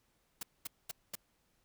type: noise bursts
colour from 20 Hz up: white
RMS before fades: -40 dBFS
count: 4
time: 0.41-1.154 s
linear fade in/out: 5 ms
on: 21 ms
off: 220 ms
effects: pink hiss -75 dBFS RMS until 1.64 s